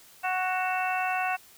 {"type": "harmonic tone with a mistuned harmonic", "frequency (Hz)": 370, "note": "F#4", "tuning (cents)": 0, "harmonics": [2, 3, 4, 5, 6, 7], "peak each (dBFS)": [-28, -35, -33, -39, -39, -33], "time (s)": [0.23, 1.37], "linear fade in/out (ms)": 20, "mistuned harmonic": 7, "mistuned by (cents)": 53, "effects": ["white hiss -54 dBFS RMS until 1.57 s"]}